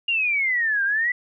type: exponential two-way sweep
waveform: sine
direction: down then up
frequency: 2835 to 1568 to 1998 Hz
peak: -19 dBFS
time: 0.08-1.12 s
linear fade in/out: 5 ms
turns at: 0.84 s
effects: none